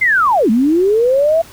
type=linear two-way sweep; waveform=sine; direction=down then up; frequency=2138 to 207.7 to 673 Hz; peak=-9 dBFS; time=0.01-1.42 s; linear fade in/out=10 ms; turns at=0.5 s; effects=pink hiss -39 dBFS RMS until 1.52 s